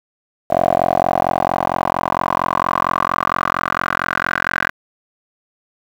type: tone with band-pass filter sweep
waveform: 10% pulse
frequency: 44.36 Hz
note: F1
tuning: 28 cents sharp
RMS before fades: -18 dBFS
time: 0.5-4.7 s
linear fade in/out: 10 ms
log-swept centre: 670 to 1600 Hz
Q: 4.9
effects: 7-bit